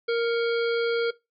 harmonic tone with a mistuned harmonic, 466.2 Hz, A#4, in tune, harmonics 1 / 3 / 5 / 7 / 9 / 10, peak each -22 / -32 / -36 / -39 / -41 / -42 dBFS, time 0.08-1.11 s, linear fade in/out 10 ms, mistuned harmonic 5, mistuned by -73 cents, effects noise-tail reverb RT60 0.2 s tail -18 dB re dry

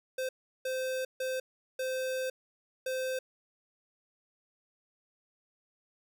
square tone bursts at uneven times, 518 Hz, C5, 17 cents flat, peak -32 dBFS, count 5, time 0.18-0.29 / 0.65-1.05 / 1.2-1.4 / 1.79-2.3 / 2.86-3.19 s, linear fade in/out 5 ms, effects none

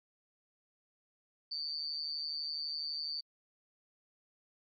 sine tone with amplitude modulation, 4572 Hz, D8, 47 cents flat, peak -32 dBFS, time 1.51-3.21 s, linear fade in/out 10 ms, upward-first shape sine, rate 152 Hz, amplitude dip 90%, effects AAC 48 kbps

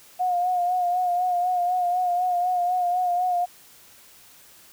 sine tone with vibrato, 718 Hz, F5, 48 cents sharp, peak -20 dBFS, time 0.19-3.46 s, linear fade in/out 20 ms, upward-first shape sine, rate 4 Hz, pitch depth 39 cents each way, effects white hiss -51 dBFS RMS until 4.72 s

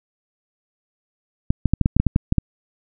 clicks, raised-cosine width 5 ms, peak -3 dBFS, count 11, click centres 1.505 / 1.657 / 1.736 / 1.813 / 1.859 / 1.966 / 2 / 2.067 / 2.161 / 2.324 / 2.383 s, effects none

